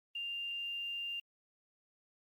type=tone with quantisation; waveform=sine; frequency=2794 Hz; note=F7; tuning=in tune; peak=-37 dBFS; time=0.15-1.2 s; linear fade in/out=5 ms; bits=11; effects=Opus 32 kbps